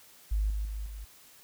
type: tone with level steps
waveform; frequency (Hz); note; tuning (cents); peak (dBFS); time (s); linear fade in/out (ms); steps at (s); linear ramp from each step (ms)
sine; 51.91; G#1; 0; -25 / -29 / -33 / -38; 0.31-1.05; 10; 0.5 / 0.65 / 0.86; 2
effects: white hiss -56 dBFS RMS until 1.43 s